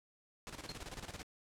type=noise with tremolo; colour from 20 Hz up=pink; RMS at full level=-45 dBFS; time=0.47-1.23 s; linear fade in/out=0 ms; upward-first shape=square; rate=18 Hz; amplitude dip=70%
type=tone with exponential decay; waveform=sine; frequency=4221 Hz; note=C8; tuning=14 cents sharp; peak=-39 dBFS; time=0.69-0.78 s; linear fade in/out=1 ms; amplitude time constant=18 ms
effects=low-pass 9000 Hz 12 dB/octave